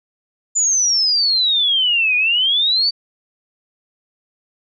sine exponential two-way sweep, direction down then up, 7120 to 2439 to 4638 Hz, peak -13 dBFS, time 0.55-2.91 s, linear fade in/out 20 ms, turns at 2.16 s, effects none

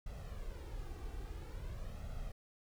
brown noise with flanger, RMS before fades -44 dBFS, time 0.06-2.32 s, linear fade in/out 5 ms, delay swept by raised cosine 1.5 to 2.6 ms, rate 0.49 Hz, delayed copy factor +0.65, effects none

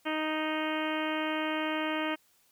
harmonic tone, 311.1 Hz, D#4, in tune, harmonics 1 / 2 / 3 / 4 / 5 / 6 / 7 / 8 / 9 / 10, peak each -33 / -36 / -38 / -39 / -40 / -41 / -41 / -42 / -43 / -43 dBFS, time 0.05-2.16 s, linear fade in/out 20 ms, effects white hiss -67 dBFS RMS until 2.51 s

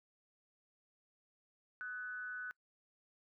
sine tone with amplitude modulation, 1492 Hz, F#6, 14 cents sharp, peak -38 dBFS, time 1.81-2.51 s, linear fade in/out 0 ms, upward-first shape sine, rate 222 Hz, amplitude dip 60%, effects noise-tail reverb RT60 0.1 s tail -26 dB re dry

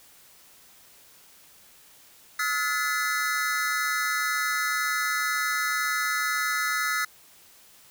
square tone cluster, 1282 / 1424 / 1732 / 2027 Hz, E6 / F6 / A6 / B6, -49 / +33 / -28 / +45 cents, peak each -31 dBFS, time 2.39-7.05 s, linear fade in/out 5 ms, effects white hiss -54 dBFS RMS until 7.9 s

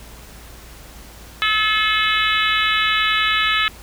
harmonic tone, 430.7 Hz, A4, 37 cents flat, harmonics 3 / 4 / 5 / 6 / 7 / 8 / 9, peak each -21 / -22 / -23 / -24 / -24 / -25 / -26 dBFS, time 1.42-3.68 s, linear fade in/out 0 ms, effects added 56 Hz sine -41 dBFS peak until 3.82 s + pink hiss -42 dBFS RMS until 3.82 s

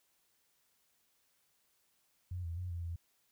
sine tone with pitch steps, 89.7 / 83.8 / 90.2 / 85.7 / 84.6 Hz, F2 / E2 / F#2 / F2 / E2, +47 / +29 / -44 / -32 / +45 cents, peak -37 dBFS, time 2.31-2.96 s, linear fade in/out 5 ms, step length 130 ms, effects white hiss -75 dBFS RMS until 3.31 s

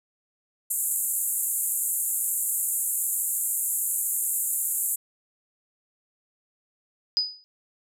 white band-pass noise, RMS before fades -27 dBFS, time 0.7-4.96 s, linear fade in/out 10 ms, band 7100 to 14000 Hz, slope 96 dB/octave
sine tone with exponential decay, 4975 Hz, D#8, 1 cent flat, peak -17 dBFS, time 7.17-7.44 s, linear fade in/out 0 ms, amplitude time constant 58 ms
effects none

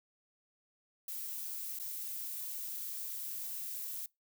violet noise with dropouts, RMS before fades -41 dBFS, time 1.08-4.06 s, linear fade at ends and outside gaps 2 ms, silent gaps 1.789-1.798 s, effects noise-tail reverb RT60 0.2 s tail -24 dB re dry

